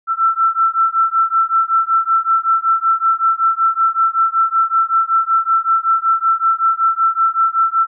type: beating tone pair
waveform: sine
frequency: 1334 / 1339.3 Hz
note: E6 / E6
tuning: +20 / +27 cents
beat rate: 5.3 Hz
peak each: -15 dBFS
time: 0.07-7.87 s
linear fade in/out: 50 ms
effects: none